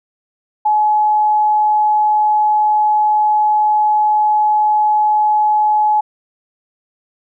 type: tone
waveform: sine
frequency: 849 Hz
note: G#5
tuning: 38 cents sharp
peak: -10 dBFS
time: 0.65-6.01 s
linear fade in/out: 10 ms
effects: none